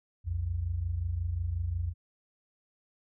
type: tone pair together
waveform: sine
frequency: 61.74 / 87.31 Hz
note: B1 / F2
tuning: 0 / 0 cents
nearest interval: tritone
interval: 600 cents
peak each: -35 / -30 dBFS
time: 0.24-1.94 s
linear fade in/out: 50 ms
effects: none